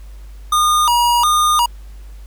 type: tone with vibrato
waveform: square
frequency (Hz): 1080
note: C#6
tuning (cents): -45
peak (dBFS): -12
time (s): 0.52-1.66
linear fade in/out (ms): 5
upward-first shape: square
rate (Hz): 1.4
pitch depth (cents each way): 210
effects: added 50 Hz sine -32 dBFS peak until 2.26 s + pink hiss -51 dBFS RMS until 2.26 s